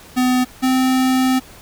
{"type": "tone pair in turn", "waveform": "square", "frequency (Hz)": [252.4, 259], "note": ["B3", "C4"], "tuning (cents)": [38, -17], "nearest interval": "unison", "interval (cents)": 45, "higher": "second", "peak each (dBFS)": -14, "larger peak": "neither", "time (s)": [[0.16, 0.45], [0.62, 1.4]], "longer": "second", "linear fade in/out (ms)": 20, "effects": ["pink hiss -42 dBFS RMS until 1.61 s"]}